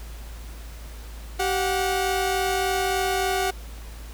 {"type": "tone pair together", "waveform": "sawtooth", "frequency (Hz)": [386.2, 729], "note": ["G4", "F#5"], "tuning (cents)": [-26, -26], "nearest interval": "major seventh", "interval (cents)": 1100, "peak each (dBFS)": -21, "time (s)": [1.39, 3.51], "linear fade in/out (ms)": 10, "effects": ["added 55 Hz sine -36 dBFS peak until 4.13 s", "pink hiss -46 dBFS RMS until 4.13 s"]}